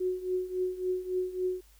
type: tone with tremolo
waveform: sine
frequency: 367.6 Hz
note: F#4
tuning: 11 cents flat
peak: -25 dBFS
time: 0-1.61 s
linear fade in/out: 10 ms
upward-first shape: triangle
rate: 3.6 Hz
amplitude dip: 85%
effects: added 50 Hz sine -57 dBFS peak until 1.79 s + white hiss -63 dBFS RMS until 1.79 s